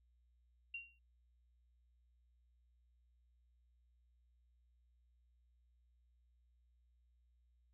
sine tone with exponential decay, 2759 Hz, F7, 22 cents flat, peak -40 dBFS, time 0.74-0.99 s, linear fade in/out 5 ms, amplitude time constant 54 ms, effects added 60 Hz sine -70 dBFS peak until 7.73 s

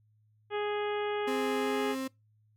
harmonic tone, 415.3 Hz, G#4, in tune, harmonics 1 / 2 / 3 / 4 / 5 / 6 / 7 / 8, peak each -31 / -37 / -41 / -43 / -45 / -47 / -48 / -49 dBFS, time 0.5-1.96 s, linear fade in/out 50 ms
35% pulse tone with pitch glide, 261.6 to 264.2 Hz, C4 to C4, 0 to +17 cents, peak -31 dBFS, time 1.27-2.08 s, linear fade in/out 10 ms, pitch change +17 cents, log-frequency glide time 1.57-1.8 s
effects noise-tail reverb RT60 0.2 s tail -23 dB re dry + added 107 Hz sine -64 dBFS peak until 2.56 s

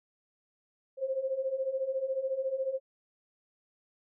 sine beating tone pair, 520 / 534 Hz, C5 / C5, -11 / +35 cents, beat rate 14 Hz, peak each -35 / -31 dBFS, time 0.97-2.8 s, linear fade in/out 50 ms, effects none

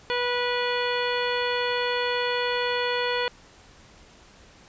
harmonic tone with a mistuned harmonic, 489.2 Hz, B4, 16 cents flat, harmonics 1 / 2 / 3 / 4 / 5 / 6 / 7 / 9, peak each -27 / -30 / -32 / -33 / -34 / -35 / -35 / -37 dBFS, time 0.1-3.28 s, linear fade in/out 0 ms, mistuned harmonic 9, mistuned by -23 cents, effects pink hiss -52 dBFS RMS until 4.68 s + resampled to 16000 Hz

